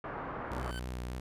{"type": "low-pass noise", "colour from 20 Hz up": "white", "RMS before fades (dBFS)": -40, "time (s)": [0.04, 0.71], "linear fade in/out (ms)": 2, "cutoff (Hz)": 1400, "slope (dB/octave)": 24}
{"type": "tone with exponential growth", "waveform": "25% pulse", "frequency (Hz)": 1526, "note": "G6", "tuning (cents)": -47, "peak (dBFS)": -36, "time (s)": [0.44, 0.79], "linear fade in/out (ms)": 0, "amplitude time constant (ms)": 74}
{"type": "tone with vibrato", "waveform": "sawtooth", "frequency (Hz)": 61.74, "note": "B1", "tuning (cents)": 0, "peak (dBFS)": -33, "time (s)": [0.51, 1.2], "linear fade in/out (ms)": 5, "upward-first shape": "sine", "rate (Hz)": 3.4, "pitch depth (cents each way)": 37}
{"effects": ["resampled to 32000 Hz"]}